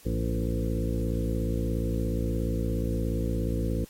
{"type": "harmonic tone with a mistuned harmonic", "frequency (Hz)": 57, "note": "A#1", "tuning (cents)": -38, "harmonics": [1, 2, 3, 4, 5, 6, 8, 9], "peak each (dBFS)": [-29, -32, -34, -35, -36, -37, -38, -39], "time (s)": [0.05, 3.85], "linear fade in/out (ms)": 10, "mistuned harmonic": 2, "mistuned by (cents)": -72, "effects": ["white hiss -54 dBFS RMS until 3.89 s", "AAC 48 kbps"]}